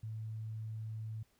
sine tone, 110 Hz, A2, in tune, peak -39 dBFS, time 0.03-1.23 s, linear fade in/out 5 ms, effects pink hiss -73 dBFS RMS until 1.39 s

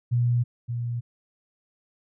sine tone pair in turn, 120.7 / 119.31 Hz, B2 / A#2, -39 / +41 cents, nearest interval unison, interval 20 cents, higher first, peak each -19 / -26 dBFS, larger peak first, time 0.11-0.44 / 0.68-1.01 s, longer neither, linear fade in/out 20 ms, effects none

